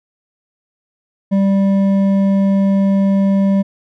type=tone with hard clipping; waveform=sine; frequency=196 Hz; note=G3; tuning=in tune; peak=-12 dBFS; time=1.31-3.63 s; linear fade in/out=20 ms; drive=7 dB; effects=none